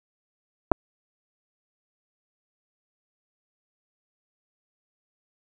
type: clicks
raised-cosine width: 1 ms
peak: -5 dBFS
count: 2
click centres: 0.716 / 0.719 s
effects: none